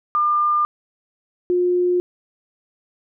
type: tone pair in turn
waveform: sine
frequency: 1201 / 357.1 Hz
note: D6 / F4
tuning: +38 / +39 cents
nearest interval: octave + major sixth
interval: 2099 cents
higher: first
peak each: -15 dBFS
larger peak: neither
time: 0.15-0.65 / 1.5-2 s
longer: neither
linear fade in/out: 0 ms
effects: none